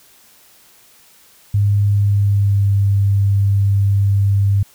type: tone with pitch glide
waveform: sine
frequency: 101.7 to 99.55 Hz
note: G#2 to G2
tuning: -36 to +27 cents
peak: -11 dBFS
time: 1.54-4.63 s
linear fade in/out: 5 ms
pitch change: -37 cents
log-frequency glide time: 1.9-2.8 s
effects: white hiss -49 dBFS RMS until 4.74 s